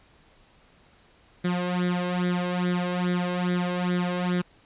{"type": "tone with flanger", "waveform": "sawtooth", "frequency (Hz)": 178.6, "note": "F3", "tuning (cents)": 39, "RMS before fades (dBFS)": -26, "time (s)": [1.44, 4.42], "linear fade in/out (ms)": 10, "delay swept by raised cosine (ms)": [0.53, 1.93], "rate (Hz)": 2.4, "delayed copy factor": 0.75, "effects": ["pink hiss -58 dBFS RMS until 4.65 s", "resampled to 8000 Hz"]}